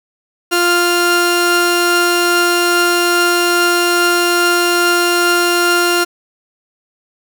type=tone pair together; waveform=sawtooth; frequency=349.6 / 1396 Hz; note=F4 / F6; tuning=+2 / -1 cents; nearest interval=2 octaves; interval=2397 cents; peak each=-10 dBFS; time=0.51-6.05 s; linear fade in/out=20 ms; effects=none